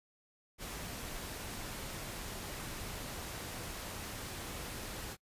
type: noise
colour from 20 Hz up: pink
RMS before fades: -43 dBFS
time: 0.58-5.17 s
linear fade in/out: 50 ms
effects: noise-tail reverb RT60 0.1 s tail -24 dB re dry + resampled to 32000 Hz